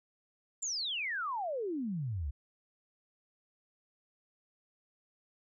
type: exponential sweep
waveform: sine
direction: down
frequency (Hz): 7420 to 64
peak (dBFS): -33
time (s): 0.62-2.31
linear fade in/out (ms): 10
effects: none